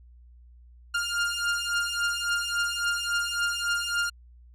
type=beating tone pair; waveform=sawtooth; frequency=1404 / 1407.6 Hz; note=F6 / F6; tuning=+9 / +13 cents; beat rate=3.6 Hz; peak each=-25 dBFS; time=0.94-4.1 s; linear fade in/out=10 ms; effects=added 60 Hz sine -49 dBFS peak until 4.54 s + low-pass 10000 Hz 12 dB/octave